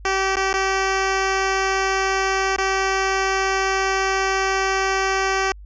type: tone with dropouts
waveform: 10% pulse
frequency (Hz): 385.3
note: G4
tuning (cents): -30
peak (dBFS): -10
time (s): 0.05-5.52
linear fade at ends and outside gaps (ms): 2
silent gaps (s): 0.357-0.368 / 0.53-0.539 / 2.563-2.583
effects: added 50 Hz sine -37 dBFS peak until 5.65 s + resampled to 16000 Hz